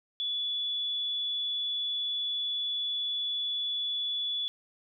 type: tone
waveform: sine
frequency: 3431 Hz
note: A7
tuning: 44 cents flat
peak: -29 dBFS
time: 0.2-4.48 s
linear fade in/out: 0 ms
effects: none